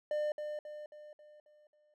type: tone with echo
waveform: triangle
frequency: 600 Hz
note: D5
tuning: 37 cents sharp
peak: -29 dBFS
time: 0.11-0.32 s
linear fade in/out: 2 ms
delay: 270 ms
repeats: 6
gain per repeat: -6 dB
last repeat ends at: 1.94 s
effects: none